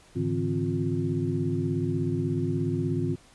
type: tone cluster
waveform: sine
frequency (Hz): 105.5 / 144.5 / 161.1 / 263 / 352.7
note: G#2 / D3 / E3 / C4 / F4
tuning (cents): +28 / -28 / -39 / +9 / +17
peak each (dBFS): -31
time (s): 0.15-3.16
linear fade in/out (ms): 20
effects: pink hiss -56 dBFS RMS until 3.34 s + resampled to 24000 Hz